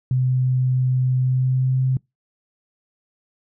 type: tone with pitch glide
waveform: sine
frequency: 128.1 to 130.26 Hz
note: C3 to C3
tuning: -36 to -7 cents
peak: -16 dBFS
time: 0.11-1.97 s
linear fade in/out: 2 ms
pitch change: +29 cents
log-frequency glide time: 1.13-1.82 s
effects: noise-tail reverb RT60 0.2 s tail -26 dB re dry